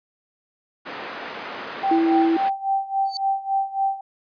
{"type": "band-pass noise", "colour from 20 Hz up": "white", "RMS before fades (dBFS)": -34, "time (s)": [0.85, 2.5], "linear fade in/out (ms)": 20, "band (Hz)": [260, 1700], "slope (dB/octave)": 12}
{"type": "tone with tremolo", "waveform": "sine", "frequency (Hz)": 781, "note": "G5", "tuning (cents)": -7, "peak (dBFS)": -17, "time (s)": [1.83, 4.01], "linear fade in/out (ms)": 5, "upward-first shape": "sine", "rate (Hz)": 3.6, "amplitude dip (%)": 85}
{"type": "tone", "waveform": "sine", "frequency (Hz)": 329.6, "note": "E4", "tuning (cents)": 0, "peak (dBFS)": -16, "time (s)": [1.91, 2.37], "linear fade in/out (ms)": 5}
{"type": "tone with exponential growth", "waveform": "sine", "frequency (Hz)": 4524, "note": "C#8", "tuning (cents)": 34, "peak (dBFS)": -21, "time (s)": [3.05, 3.17], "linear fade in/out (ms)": 1, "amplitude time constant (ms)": 26}
{"effects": ["resampled to 11025 Hz"]}